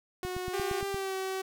sawtooth tone, 365.4 Hz, F#4, 22 cents flat, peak -30 dBFS, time 0.23-0.81 s, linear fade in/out 0 ms
click train, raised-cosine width 5 ms, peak -27 dBFS, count 7, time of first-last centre 0.25-0.944 s, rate 8.64 Hz
sawtooth tone with pitch glide, 395.4 to 380.6 Hz, G4 to F#4, +15 to +49 cents, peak -28 dBFS, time 0.53-1.42 s, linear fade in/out 10 ms, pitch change -66 cents, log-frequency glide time 0.89-1.15 s
effects none

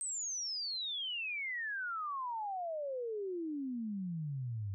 sine exponential sweep, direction down, 8372 to 95.1 Hz, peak -36 dBFS, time 0.01-4.74 s, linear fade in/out 0 ms, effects none

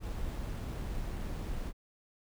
brown noise with sample-and-hold, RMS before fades -37 dBFS, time 0-1.73 s, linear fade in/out 50 ms, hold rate 11025 Hz, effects none

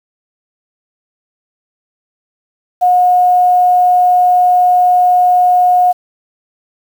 sine tone with quantisation, 722 Hz, F#5, 43 cents flat, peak -6 dBFS, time 2.81-5.93 s, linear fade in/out 20 ms, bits 6, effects none

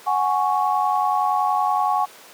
sine chord, F# suspended second, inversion none, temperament equal, 740 / 830.6 / 1108.7 Hz, F#5 / G#5 / C#6, 0 / 0 / 0 cents, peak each -22 / -21 / -22 dBFS, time 0.06-2.06 s, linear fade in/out 20 ms, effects pink hiss -44 dBFS RMS until 2.33 s + high-pass 400 Hz 12 dB/octave

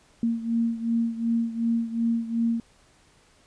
sine beating tone pair, 230 / 232.7 Hz, A#3 / A#3, -23 / -3 cents, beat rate 2.7 Hz, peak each -24 / -28 dBFS, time 0.23-2.6 s, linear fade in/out 2 ms, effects pink hiss -59 dBFS RMS until 3.46 s + resampled to 22050 Hz

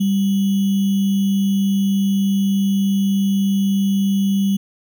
sine tone with sample-and-hold, 196.7 Hz, G3, 6 cents sharp, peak -14 dBFS, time 0-4.57 s, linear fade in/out 10 ms, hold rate 3150 Hz, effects none

